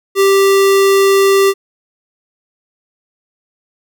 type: tone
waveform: square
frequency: 392 Hz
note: G4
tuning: in tune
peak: -8 dBFS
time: 0.15-1.54 s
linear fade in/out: 50 ms
effects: none